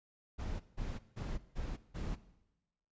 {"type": "noise bursts", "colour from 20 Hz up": "brown", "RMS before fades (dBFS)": -39, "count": 5, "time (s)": [0.38, 2.16], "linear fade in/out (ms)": 20, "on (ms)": 220, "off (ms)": 170, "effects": ["noise-tail reverb RT60 1.0 s tail -17 dB re dry", "resampled to 16000 Hz"]}